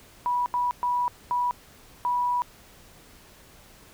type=tone bursts at uneven times; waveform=sine; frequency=978 Hz; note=B5; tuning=17 cents flat; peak=-22 dBFS; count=5; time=0.26-0.46 / 0.54-0.71 / 0.83-1.08 / 1.31-1.51 / 2.05-2.42 s; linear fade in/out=0 ms; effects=pink hiss -52 dBFS RMS until 3.93 s